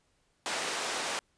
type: band-pass noise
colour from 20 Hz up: pink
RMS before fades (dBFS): -34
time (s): 0.46-1.19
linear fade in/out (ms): 0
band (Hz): 490 to 9000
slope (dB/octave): 12
effects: pink hiss -72 dBFS RMS until 1.37 s + resampled to 22050 Hz